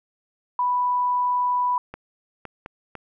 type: tone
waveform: sine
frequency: 987.8 Hz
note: B5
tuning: in tune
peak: -19 dBFS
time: 0.59-1.78 s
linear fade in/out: 2 ms
type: clicks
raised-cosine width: 0.5 ms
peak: -20 dBFS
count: 4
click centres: 1.94 / 2.453 / 2.661 / 2.953 s
effects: none